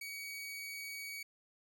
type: tone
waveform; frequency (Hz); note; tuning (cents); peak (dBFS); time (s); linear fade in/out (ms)
sawtooth; 2257; C#7; +31; -39; 0.01-1.23; 5
effects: none